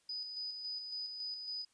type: tone with tremolo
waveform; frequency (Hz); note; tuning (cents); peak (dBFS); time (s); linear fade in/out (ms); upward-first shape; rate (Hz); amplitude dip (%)
sine; 4978; D#8; 0; -38; 0.09-1.65; 5; square; 3.6; 40
effects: white hiss -73 dBFS RMS until 1.73 s + resampled to 22050 Hz